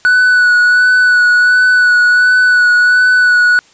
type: tone with vibrato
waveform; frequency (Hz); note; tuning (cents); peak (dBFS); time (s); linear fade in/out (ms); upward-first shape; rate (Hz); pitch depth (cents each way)
triangle; 1480; F#6; 0; -4; 0.05-3.59; 0; sine; 1.4; 21
effects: white hiss -46 dBFS RMS until 3.73 s + resampled to 16000 Hz